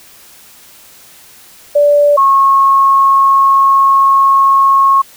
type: tone pair in turn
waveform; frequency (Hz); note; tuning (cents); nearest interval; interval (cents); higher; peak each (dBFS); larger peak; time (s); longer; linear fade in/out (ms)
sine; 582 / 1091.1; D5 / C#6; -16 / -28; major seventh; 1088; second; -5; neither; 1.75-2.17 / 2.17-5.02; second; 10
effects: white hiss -40 dBFS RMS until 5.16 s